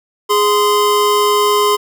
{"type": "tone pair together", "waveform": "square", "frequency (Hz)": [415.3, 1034.8], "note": ["G#4", "C6"], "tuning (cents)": [0, -19], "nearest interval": "octave + major third", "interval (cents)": 1581, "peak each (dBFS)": -14, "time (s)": [0.29, 1.77], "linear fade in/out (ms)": 20, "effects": []}